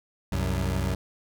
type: tone pair together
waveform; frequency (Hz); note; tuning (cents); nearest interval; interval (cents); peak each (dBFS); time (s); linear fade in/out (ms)
25% pulse; 65.41 / 92.5; C2 / F#2; 0 / 0; tritone; 600; -24; 0.32-0.95; 5
effects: none